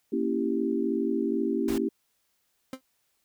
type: chord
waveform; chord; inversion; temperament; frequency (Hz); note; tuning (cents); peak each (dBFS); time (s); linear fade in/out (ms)
sine; A# diminished seventh; none; equal; 233.1 / 277.2 / 329.6 / 392; A#3 / C#4 / E4 / G4; 0 / 0 / 0 / 0; -30; 0.12-1.89; 10
type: noise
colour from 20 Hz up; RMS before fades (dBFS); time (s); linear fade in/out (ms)
pink; -38; 1.68-1.78; 2
type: tone with exponential decay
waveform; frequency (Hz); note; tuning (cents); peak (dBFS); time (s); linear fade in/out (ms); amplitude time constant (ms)
30% pulse; 261.6; C4; 0; -28; 2.73-2.81; 2; 16
effects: white hiss -73 dBFS RMS until 3.24 s